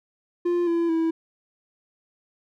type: tone with pitch steps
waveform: triangle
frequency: 349.2 / 337.7 / 326.6 Hz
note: F4 / E4 / E4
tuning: 0 / +42 / -16 cents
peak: -18 dBFS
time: 0.45-1.11 s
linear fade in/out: 10 ms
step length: 220 ms
effects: none